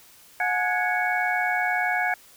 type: tone cluster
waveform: sine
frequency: 725 / 846 / 1464 / 1663 / 2223 Hz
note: F#5 / G#5 / F#6 / G#6 / C#7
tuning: -35 / +32 / -19 / +2 / +4 cents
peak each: -26 / -32 / -32 / -26 / -28 dBFS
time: 0.4-2.14 s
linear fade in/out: 2 ms
effects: white hiss -52 dBFS RMS until 2.36 s